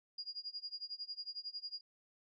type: tone with tremolo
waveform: sine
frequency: 4847 Hz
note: D#8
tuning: 46 cents flat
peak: -39 dBFS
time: 0.18-1.81 s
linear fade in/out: 5 ms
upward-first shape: sine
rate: 11 Hz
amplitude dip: 95%
effects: none